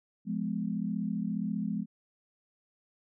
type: chord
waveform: sine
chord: F diminished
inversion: none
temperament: just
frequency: 174.61 / 209.5 / 251.4 Hz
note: F3 / Ab3 / Cb4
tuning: 0 / +15 / +31 cents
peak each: -35 / -32 / -37 dBFS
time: 0.25-1.86 s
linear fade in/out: 50 ms
effects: none